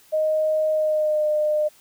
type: tone with pitch glide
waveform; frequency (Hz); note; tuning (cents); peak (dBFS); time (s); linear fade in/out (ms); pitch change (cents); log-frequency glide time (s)
sine; 622 to 606; D#5 to D#5; -1 to -46; -18; 0.12-1.69; 20; -45; 0.71-1.28
effects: white hiss -54 dBFS RMS until 1.8 s